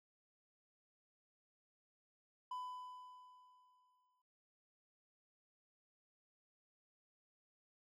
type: tone with exponential decay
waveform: triangle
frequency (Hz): 1001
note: B5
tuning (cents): +23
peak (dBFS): -39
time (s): 2.51-4.22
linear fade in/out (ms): 5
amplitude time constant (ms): 370
effects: none